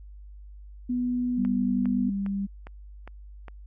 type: tone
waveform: sine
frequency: 246.9 Hz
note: B3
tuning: in tune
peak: -24 dBFS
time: 0.89-2.1 s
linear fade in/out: 10 ms
type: tone with pitch glide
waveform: sine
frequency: 195.8 to 197.73 Hz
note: G3 to G3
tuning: -2 to +15 cents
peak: -26 dBFS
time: 1.37-2.47 s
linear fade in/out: 20 ms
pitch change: +17 cents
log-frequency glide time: 1.84-1.91 s
type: click train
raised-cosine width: 0.5 ms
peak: -27 dBFS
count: 6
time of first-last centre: 1.45-3.483 s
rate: 2.46 Hz
effects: added 50 Hz sine -42 dBFS peak until 3.66 s